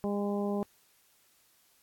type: harmonic tone with a mistuned harmonic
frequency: 202.8 Hz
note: G#3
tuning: 41 cents flat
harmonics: 1 / 2 / 3 / 4 / 5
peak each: -31 / -34 / -38 / -41 / -45 dBFS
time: 0.04-0.63 s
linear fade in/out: 0 ms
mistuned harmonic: 5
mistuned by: +19 cents
effects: white hiss -66 dBFS RMS until 1.82 s + AAC 64 kbps